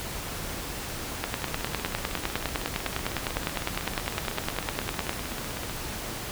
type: two click trains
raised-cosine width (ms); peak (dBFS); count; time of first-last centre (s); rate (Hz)
0.3; -18 / -10; 69 / 39; 1.42-5.697 / 1.24-5.094; 15.9 / 9.86
effects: pink hiss -35 dBFS RMS until 6.31 s